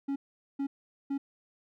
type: tone bursts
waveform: triangle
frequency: 277.2 Hz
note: C#4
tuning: in tune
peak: -27 dBFS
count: 3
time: 0.08-1.18 s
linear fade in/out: 10 ms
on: 80 ms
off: 430 ms
effects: none